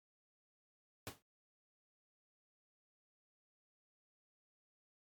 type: noise with exponential decay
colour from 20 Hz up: pink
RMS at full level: -42 dBFS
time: 1.07-1.22 s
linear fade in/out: 0 ms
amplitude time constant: 31 ms
effects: high-pass 80 Hz 12 dB/octave + MP3 96 kbps